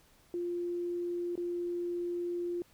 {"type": "tone with dropouts", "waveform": "sine", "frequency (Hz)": 349.2, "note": "F4", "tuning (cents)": 0, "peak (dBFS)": -32, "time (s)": [0.34, 2.62], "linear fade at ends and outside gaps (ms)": 1, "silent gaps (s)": [1.355, 1.377], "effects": ["pink hiss -64 dBFS RMS until 2.73 s"]}